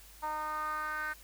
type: tone with band-pass filter sweep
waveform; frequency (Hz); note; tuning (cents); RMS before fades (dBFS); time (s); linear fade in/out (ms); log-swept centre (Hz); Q
10% pulse; 306.6; D#4; -25; -36; 0.22-1.14; 20; 950 to 1600; 4.4
effects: added 50 Hz sine -56 dBFS peak until 1.23 s + white hiss -56 dBFS RMS until 1.23 s